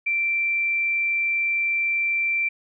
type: tone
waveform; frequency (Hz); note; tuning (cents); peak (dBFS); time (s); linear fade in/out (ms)
sine; 2349; D7; 0; -20; 0.06-2.49; 10
effects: none